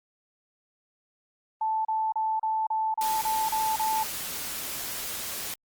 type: tone bursts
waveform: sine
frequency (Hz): 878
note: A5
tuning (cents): -4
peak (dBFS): -24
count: 9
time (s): 1.61-4.034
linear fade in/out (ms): 5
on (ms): 240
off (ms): 33
type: noise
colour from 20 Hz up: white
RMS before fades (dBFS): -34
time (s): 3.01-5.54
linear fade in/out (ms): 2
effects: Opus 32 kbps